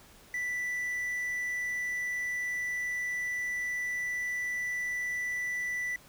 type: tone with quantisation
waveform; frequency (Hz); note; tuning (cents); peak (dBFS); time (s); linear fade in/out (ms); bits
triangle; 1975.5; B6; 0; -29; 0.34-5.96; 2; 9
effects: pink hiss -56 dBFS RMS until 6.08 s